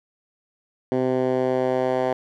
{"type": "tone with band-pass filter sweep", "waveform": "10% pulse", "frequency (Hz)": 128.6, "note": "C3", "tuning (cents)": -30, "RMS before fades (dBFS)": -22, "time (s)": [0.92, 2.13], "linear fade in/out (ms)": 0, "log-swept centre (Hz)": [340, 660], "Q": 1.2, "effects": []}